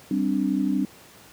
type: chord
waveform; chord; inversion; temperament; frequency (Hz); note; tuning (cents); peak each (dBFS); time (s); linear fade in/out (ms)
sine; G suspended fourth; none; equal; 196 / 261.6 / 293.7; G3 / C4 / D4; 0 / 0 / 0; -25; 0.11-0.85; 2
effects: pink hiss -49 dBFS RMS until 1.32 s + high-pass 100 Hz 12 dB/octave